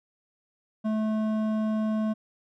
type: tone with hard clipping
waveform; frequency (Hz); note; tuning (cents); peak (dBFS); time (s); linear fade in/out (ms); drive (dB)
triangle; 216.9; A3; -25; -26; 0.84-2.14; 20; 14
effects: none